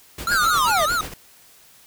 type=noise with tremolo; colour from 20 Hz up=pink; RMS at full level=-31 dBFS; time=0.18-1.14 s; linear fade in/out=5 ms; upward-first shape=sine; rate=8.4 Hz; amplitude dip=65%
type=tone with vibrato; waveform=square; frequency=1318.5 Hz; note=E6; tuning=in tune; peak=-20 dBFS; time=0.27-1.01 s; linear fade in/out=2 ms; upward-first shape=sine; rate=4.9 Hz; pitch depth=160 cents each way
type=linear sweep; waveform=square; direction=down; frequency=1661.2 to 570 Hz; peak=-20 dBFS; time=0.31-0.86 s; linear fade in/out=10 ms
effects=white hiss -51 dBFS RMS until 1.86 s